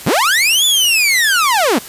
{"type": "linear two-way sweep", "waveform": "sawtooth", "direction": "up then down", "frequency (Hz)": [84.3, 3520, 189.9], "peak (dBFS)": -7, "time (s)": [0.06, 1.79], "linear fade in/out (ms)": 10, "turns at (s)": 0.65, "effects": ["white hiss -32 dBFS RMS until 1.88 s", "resampled to 32000 Hz"]}